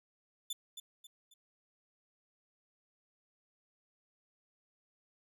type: tone with echo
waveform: sawtooth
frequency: 3514 Hz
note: A7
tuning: 3 cents flat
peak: -33 dBFS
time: 0.5-0.53 s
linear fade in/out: 5 ms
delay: 270 ms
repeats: 3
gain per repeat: -8 dB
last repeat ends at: 1.34 s
effects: none